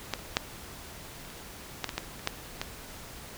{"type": "clicks", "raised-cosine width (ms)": 0.2, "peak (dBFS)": [-11, -29, -6, -29, -30, -11, -16, -12, -28, -9, -13], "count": 11, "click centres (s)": [0.137, 0.192, 0.369, 1.25, 1.302, 1.843, 1.892, 1.98, 2.194, 2.274, 2.615], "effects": ["pink hiss -45 dBFS RMS until 3.37 s"]}